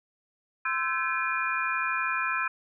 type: tone cluster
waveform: sine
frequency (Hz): 1036 / 1330 / 1547 / 1699 / 2426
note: C6 / E6 / G6 / G#6 / D#7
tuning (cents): -17 / +15 / -23 / +39 / -44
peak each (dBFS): -33 / -31 / -33 / -34 / -31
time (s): 0.65-2.48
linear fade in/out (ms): 5
effects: none